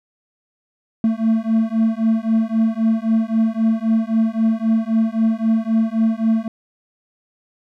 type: beating tone pair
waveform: triangle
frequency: 221.8 / 225.6 Hz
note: A3 / A3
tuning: +14 / +44 cents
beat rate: 3.8 Hz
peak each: -16 dBFS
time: 1.04-6.48 s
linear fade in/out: 2 ms
effects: none